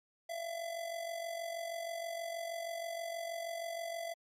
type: tone with amplitude modulation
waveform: square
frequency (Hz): 672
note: E5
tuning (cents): +33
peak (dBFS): -36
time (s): 0.29-4.14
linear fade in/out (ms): 10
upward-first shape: sine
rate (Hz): 46.3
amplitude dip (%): 60
effects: MP3 64 kbps